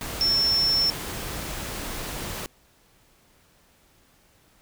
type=tone in noise; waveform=sine; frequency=5400 Hz; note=E8; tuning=41 cents sharp; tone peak=-19 dBFS; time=0.21-0.9 s; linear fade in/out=0 ms; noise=pink; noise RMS=-33 dBFS; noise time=0.01-2.46 s; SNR=+11 dB; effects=pink hiss -60 dBFS RMS until 4.61 s